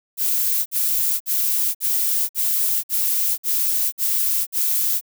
violet noise bursts, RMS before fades -20 dBFS, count 9, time 0.17-5.012 s, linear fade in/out 50 ms, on 490 ms, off 54 ms, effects none

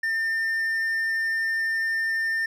triangle tone, 1803 Hz, A6, 42 cents sharp, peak -21 dBFS, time 0.03-2.46 s, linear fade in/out 5 ms, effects none

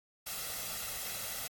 white noise with comb filter, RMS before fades -39 dBFS, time 0.26-1.48 s, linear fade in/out 10 ms, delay 1.5 ms, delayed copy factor +0.55, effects AAC 64 kbps

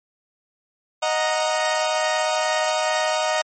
sawtooth chord, D# minor, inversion none, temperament equal with one note detuned, 622.3 / 733.6 / 932.3 Hz, D#5 / F#5 / A#5, 0 / -15 / 0 cents, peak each -18 / -22 / -22 dBFS, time 1.02-3.42 s, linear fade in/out 10 ms, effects MP3 32 kbps

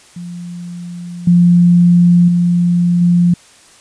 sine tone with level steps, 174.61 Hz, F3, in tune, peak -24 / -5 / -9 / -7 dBFS, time 0.16-3.34 s, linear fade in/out 5 ms, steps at 1.27 / 2.28 / 3.01 s, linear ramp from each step 5 ms, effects white hiss -44 dBFS RMS until 3.8 s + resampled to 22050 Hz

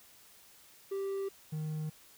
triangle tone pair in turn, 391.4 / 154.79 Hz, G4 / D#3, -3 / -9 cents, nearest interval octave + major third, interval 1606 cents, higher first, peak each -31 / -32 dBFS, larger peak first, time 0.91-1.29 / 1.52-1.9 s, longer neither, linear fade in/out 10 ms, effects white hiss -59 dBFS RMS until 2.17 s

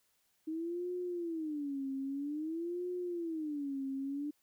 sine tone with vibrato, 311.1 Hz, D#4, in tune, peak -35 dBFS, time 0.47-4.31 s, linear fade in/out 10 ms, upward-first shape sine, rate 0.51 Hz, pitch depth 250 cents each way, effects white hiss -75 dBFS RMS until 4.42 s

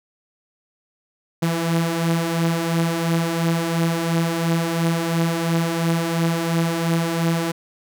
sawtooth beating tone pair, 164.3 / 167.2 Hz, E3 / E3, -5 / +25 cents, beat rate 2.9 Hz, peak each -21 / -16 dBFS, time 1.42-7.52 s, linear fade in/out 10 ms, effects none

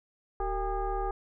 sine tone with frequency modulation, 381.6 Hz, G4, 47 cents flat, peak -28 dBFS, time 0.4-1.11 s, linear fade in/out 2 ms, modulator 419 Hz, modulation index 1.6, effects none

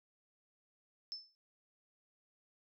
sine tone with exponential decay, 5274 Hz, E8, in tune, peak -37 dBFS, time 1.12-1.35 s, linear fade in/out 0 ms, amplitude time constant 48 ms, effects none

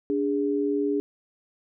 sine tone pair together, 290 / 409.7 Hz, D4 / G#4, -22 / -24 cents, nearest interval tritone, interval 598 cents, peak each -25 dBFS, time 0.1-1 s, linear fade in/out 0 ms, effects none

